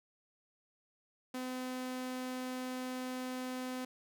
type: tone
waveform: sawtooth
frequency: 254.8 Hz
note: C4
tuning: 46 cents flat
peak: -34 dBFS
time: 1.34-3.85 s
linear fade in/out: 5 ms
effects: none